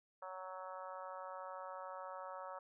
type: harmonic tone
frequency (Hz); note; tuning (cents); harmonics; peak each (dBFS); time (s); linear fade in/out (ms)
186.2; F#3; +11; 3 / 4 / 5 / 6 / 7 / 8 / 9; -50 / -54 / -51 / -53 / -52 / -64 / -64; 0.22-2.59; 5
effects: none